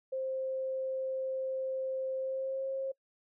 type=tone with pitch glide; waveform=sine; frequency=526 to 535.8 Hz; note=C5 to C5; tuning=+9 to +41 cents; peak=-32 dBFS; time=0.12-2.92 s; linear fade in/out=10 ms; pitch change=+32 cents; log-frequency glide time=2.18-2.66 s; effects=noise-tail reverb RT60 0.1 s tail -25 dB re dry